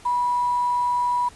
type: tone with quantisation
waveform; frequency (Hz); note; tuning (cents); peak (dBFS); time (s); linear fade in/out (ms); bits
sine; 977; B5; -19; -19; 0.05-1.29; 10; 7
effects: pink hiss -48 dBFS RMS until 1.35 s + resampled to 24000 Hz